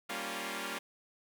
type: chord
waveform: 5% pulse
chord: G half-diminished seventh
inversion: none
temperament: equal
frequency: 196 / 233.1 / 277.2 / 349.2 Hz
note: G3 / Bb3 / Db4 / F4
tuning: 0 / 0 / 0 / 0 cents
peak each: -31 dBFS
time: 0.09-0.79 s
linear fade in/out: 10 ms
effects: none